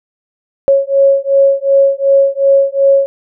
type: beating tone pair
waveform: sine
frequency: 549 / 551.7 Hz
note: C#5 / C#5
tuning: -17 / -8 cents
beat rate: 2.7 Hz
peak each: -10 dBFS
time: 0.68-3.06 s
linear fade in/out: 0 ms
effects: none